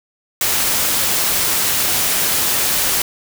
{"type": "noise", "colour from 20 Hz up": "white", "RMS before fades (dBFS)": -17, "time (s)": [0.41, 3.02], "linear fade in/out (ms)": 2, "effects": []}